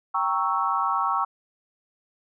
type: chord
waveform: sine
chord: G diminished seventh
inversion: none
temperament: equal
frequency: 784 / 932.3 / 1108.7 / 1318.5 Hz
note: G5 / Bb5 / Db6 / Fb6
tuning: 0 / 0 / 0 / 0 cents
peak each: -29 / -28 / -25 / -27 dBFS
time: 0.14-1.25 s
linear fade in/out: 10 ms
effects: none